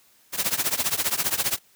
white noise with tremolo, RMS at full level -21 dBFS, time 0.32-1.59 s, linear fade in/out 50 ms, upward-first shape triangle, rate 15 Hz, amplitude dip 95%, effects white hiss -59 dBFS RMS until 1.75 s + high-pass 60 Hz 12 dB/octave

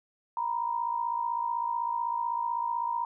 sine tone pair together, 940.1 / 996 Hz, A#5 / B5, +14 / +14 cents, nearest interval minor second, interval 100 cents, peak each -29 / -33 dBFS, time 0.37-3.05 s, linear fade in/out 2 ms, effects none

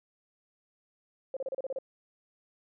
sine tone bursts, 532 Hz, C5, 29 cents sharp, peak -31 dBFS, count 8, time 1.34-1.787 s, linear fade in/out 2 ms, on 27 ms, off 33 ms, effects none

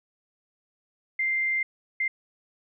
sine tone bursts at uneven times, 2093 Hz, C7, in tune, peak -23 dBFS, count 2, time 1.19-1.63 / 2-2.08 s, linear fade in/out 5 ms, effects none

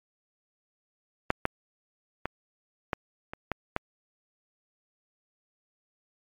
clicks, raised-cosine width 0.5 ms, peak -7 / -9 / -14 / -12 / -22 / -13 / -11 dBFS, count 7, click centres 1.304 / 1.454 / 2.256 / 2.932 / 3.335 / 3.517 / 3.764 s, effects MP3 96 kbps

